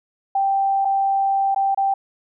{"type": "tone with dropouts", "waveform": "sine", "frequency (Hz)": 784, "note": "G5", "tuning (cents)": 0, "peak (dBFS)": -16, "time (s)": [0.35, 1.94], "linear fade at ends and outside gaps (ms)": 5, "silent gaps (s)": [[0.849, 0.852], [1.547, 1.56], [1.747, 1.774]], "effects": []}